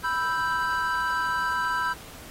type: chord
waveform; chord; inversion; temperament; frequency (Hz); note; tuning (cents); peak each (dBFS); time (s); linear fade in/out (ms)
triangle; E minor; second; equal; 987.8 / 1318.5 / 1568; B5 / E6 / G6; 0 / 0 / 0; -26 / -28 / -26; 0.03-1.94; 20
effects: pink hiss -45 dBFS RMS until 2.3 s + AAC 48 kbps